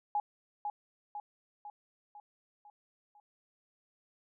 sine tone with echo, 830.6 Hz, G#5, in tune, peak -28 dBFS, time 0.15-0.2 s, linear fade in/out 2 ms, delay 500 ms, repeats 6, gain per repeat -5 dB, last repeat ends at 3.2 s, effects none

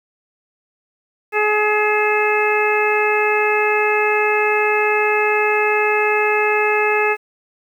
harmonic tone with a mistuned harmonic, 422.5 Hz, G#4, 30 cents sharp, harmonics 1 / 2 / 3 / 4 / 5 / 6, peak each -18 / -21 / -24 / -23 / -23 / -21 dBFS, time 1.32-7.17 s, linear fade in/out 50 ms, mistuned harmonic 6, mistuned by +40 cents, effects 8-bit

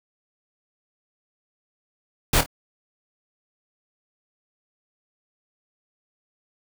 pink noise with echo, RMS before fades -18 dBFS, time 2.33-2.41 s, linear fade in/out 5 ms, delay 26 ms, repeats 2, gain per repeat -10 dB, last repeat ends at 2.462 s, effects none

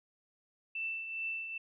sine tone with tremolo, 2664 Hz, E7, 18 cents sharp, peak -33 dBFS, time 0.75-1.58 s, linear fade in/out 5 ms, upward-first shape triangle, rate 2.4 Hz, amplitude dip 55%, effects none

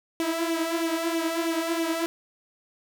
sawtooth tone with flanger, 330.2 Hz, E4, 3 cents sharp, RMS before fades -27 dBFS, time 0.2-2.06 s, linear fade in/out 0 ms, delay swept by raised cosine 0.31 to 4.61 ms, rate 3.1 Hz, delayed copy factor +0.6, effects none

